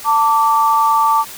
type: tone pair together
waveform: sine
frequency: 892.1 / 1163 Hz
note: A5 / D6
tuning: +24 / -17 cents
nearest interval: perfect fourth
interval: 459 cents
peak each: -13 dBFS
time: 0.04-1.25 s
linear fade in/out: 50 ms
effects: white hiss -33 dBFS RMS until 1.37 s